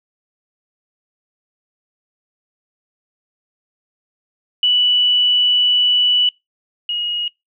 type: tone pair in turn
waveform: sine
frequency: 2960 / 2884 Hz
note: F#7 / F#7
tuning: 0 / -45 cents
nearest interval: unison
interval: 45 cents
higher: first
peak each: -11 / -18 dBFS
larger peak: first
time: 4.63-6.29 / 6.89-7.28 s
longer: first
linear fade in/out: 2 ms
effects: noise-tail reverb RT60 0.2 s tail -25 dB re dry